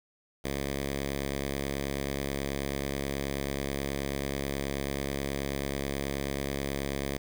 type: tone with notch filter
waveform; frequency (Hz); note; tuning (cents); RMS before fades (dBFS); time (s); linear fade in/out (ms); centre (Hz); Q
5% pulse; 69.3; C#2; 0; -33; 0.44-7.18; 10; 840; 1.7
effects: 9-bit